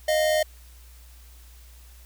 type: tone pair together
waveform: square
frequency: 619 / 698.5 Hz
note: D#5 / F5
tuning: -9 / 0 cents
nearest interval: major second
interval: 209 cents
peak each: -21 / -29 dBFS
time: 0.08-0.43 s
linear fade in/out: 5 ms
effects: added 60 Hz sine -46 dBFS peak until 2.05 s + white hiss -55 dBFS RMS until 2.05 s

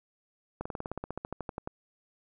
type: slowing click train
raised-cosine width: 1 ms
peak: -21 dBFS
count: 17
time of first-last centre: 0.61-1.675 s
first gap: 45 ms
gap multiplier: 1.05
effects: none

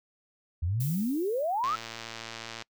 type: exponential sweep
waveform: sine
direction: up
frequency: 78 to 1366 Hz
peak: -26 dBFS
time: 0.62-1.76 s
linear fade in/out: 10 ms
type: noise with exponential decay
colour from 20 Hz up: violet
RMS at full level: -37 dBFS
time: 0.8-2.23 s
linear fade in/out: 5 ms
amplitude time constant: 310 ms
type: click train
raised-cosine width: 0.2 ms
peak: -21 dBFS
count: 113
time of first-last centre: 1.64-2.622 s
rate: 114 Hz
effects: noise-tail reverb RT60 0.1 s tail -25 dB re dry

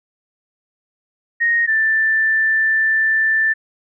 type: tone pair in turn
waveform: sine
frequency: 1864.7 / 1770.2 Hz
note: A#6 / A6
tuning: 0 / +10 cents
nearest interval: minor second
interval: 90 cents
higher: first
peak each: -13 dBFS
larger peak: neither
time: 1.4-1.67 / 1.67-3.54 s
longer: second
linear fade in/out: 20 ms
effects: none

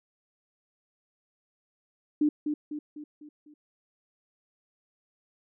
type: tone with echo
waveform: sine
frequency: 298.6 Hz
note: D4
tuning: 29 cents sharp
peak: -20 dBFS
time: 2.21-2.29 s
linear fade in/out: 5 ms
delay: 250 ms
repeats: 5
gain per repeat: -6 dB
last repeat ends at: 3.54 s
effects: none

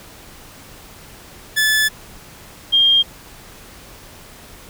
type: tone pair in turn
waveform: sawtooth / sine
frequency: 1733 / 3212 Hz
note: A6 / G7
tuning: -27 / +41 cents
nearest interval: major seventh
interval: 1068 cents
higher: second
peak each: -10 dBFS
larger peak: neither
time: 1.56-1.89 / 2.72-3.03 s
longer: first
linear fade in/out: 20 ms
effects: pink hiss -41 dBFS RMS until 4.69 s

